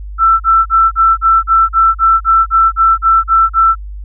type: tone bursts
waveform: sine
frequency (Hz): 1334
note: E6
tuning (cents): +20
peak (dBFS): -5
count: 14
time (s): 0.18-3.754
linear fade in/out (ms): 50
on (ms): 220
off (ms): 38
effects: added 50 Hz sine -23 dBFS peak until 4.04 s